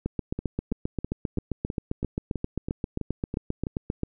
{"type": "two click trains", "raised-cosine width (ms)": 3, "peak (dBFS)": [-14, -17], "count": [31, 11], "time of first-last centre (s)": [[0.06, 4.034], [0.39, 3.669]], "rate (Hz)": [7.55, 3.05], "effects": []}